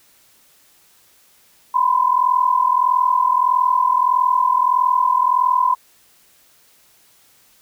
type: tone pair together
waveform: sine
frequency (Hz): 987.8 / 1029.4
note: B5 / C6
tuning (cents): 0 / -29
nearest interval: minor second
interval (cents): 71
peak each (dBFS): -16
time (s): 1.74-5.75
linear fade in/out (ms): 10
effects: white hiss -54 dBFS RMS until 7.61 s